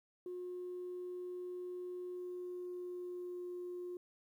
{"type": "tone with pitch glide", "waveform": "sine", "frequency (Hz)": [360, 356.5], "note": ["F#4", "F4"], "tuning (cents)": [-47, 36], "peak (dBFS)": -40, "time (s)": [0.26, 3.97], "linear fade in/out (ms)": 2, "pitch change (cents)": -17, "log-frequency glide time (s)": [2.15, 3.46], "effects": ["tanh soft clip ceiling -38 dBFS", "12-bit"]}